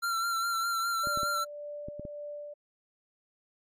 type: tone with vibrato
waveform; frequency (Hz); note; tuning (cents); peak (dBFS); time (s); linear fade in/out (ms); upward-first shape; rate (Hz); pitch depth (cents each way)
square; 1364; F6; -41; -29; 0.02-1.45; 20; sine; 4.9; 33
type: tone with tremolo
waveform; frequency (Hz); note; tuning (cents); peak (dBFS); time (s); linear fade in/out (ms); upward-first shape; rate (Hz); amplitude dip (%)
sine; 587.3; D5; 0; -37; 1.03-2.54; 10; sine; 1.8; 35
type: clicks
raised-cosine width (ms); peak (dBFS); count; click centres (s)
3; -28; 6; 1.072 / 1.174 / 1.232 / 1.885 / 1.996 / 2.052
effects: AAC 64 kbps